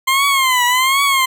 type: tone with vibrato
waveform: 20% pulse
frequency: 1046.5 Hz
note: C6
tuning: in tune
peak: -7 dBFS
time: 0.07-1.26 s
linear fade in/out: 10 ms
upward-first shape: triangle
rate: 1.3 Hz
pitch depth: 140 cents each way
effects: none